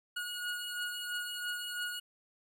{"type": "beating tone pair", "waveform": "25% pulse", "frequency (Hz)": [1447, 1450], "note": ["F#6", "F#6"], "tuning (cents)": [-39, -35], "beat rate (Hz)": 3, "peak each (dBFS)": [-34, -38], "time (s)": [0.16, 2], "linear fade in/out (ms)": 10, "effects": []}